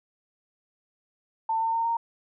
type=tone with pitch steps; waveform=sine; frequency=895 / 904.9 / 914.9 / 925 Hz; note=A5 / A5 / A#5 / A#5; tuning=+29 / +48 / -33 / -14 cents; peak=-23 dBFS; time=1.49-1.97 s; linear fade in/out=5 ms; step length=120 ms; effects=none